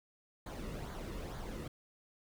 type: noise with flanger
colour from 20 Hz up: brown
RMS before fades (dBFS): -43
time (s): 0.46-1.68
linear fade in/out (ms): 5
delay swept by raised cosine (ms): 0.36 to 1.3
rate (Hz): 2.2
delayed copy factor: -0.55
effects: none